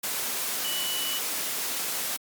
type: tone in noise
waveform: sine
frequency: 2960 Hz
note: F#7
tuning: in tune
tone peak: -31 dBFS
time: 0.64-1.19 s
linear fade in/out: 10 ms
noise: white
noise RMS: -30 dBFS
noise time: 0.03-2.17 s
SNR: -4 dB
effects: high-pass 200 Hz 12 dB/octave + Opus 48 kbps